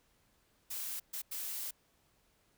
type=noise bursts at uneven times; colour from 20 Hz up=blue; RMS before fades=-40 dBFS; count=3; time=0.7-1 / 1.13-1.22 / 1.31-1.71 s; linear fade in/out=10 ms; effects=pink hiss -72 dBFS RMS until 2.57 s